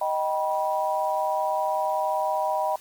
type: chord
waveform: sine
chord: Eb augmented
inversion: none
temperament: just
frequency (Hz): 622.3 / 777.8 / 972.3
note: Eb5 / G5 / B5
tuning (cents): 0 / -14 / -27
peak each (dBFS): -27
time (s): 0.01-2.76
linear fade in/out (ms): 5
effects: white hiss -50 dBFS RMS until 2.8 s + Opus 24 kbps